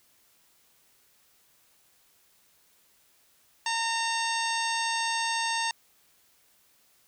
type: harmonic tone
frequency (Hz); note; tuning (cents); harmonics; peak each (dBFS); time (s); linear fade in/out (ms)
914; A#5; -34; 1 / 2 / 3 / 4 / 5 / 6 / 7 / 9; -30 / -33 / -35 / -36 / -37 / -38 / -38 / -40; 3.66-5.71; 2
effects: white hiss -64 dBFS RMS until 7.07 s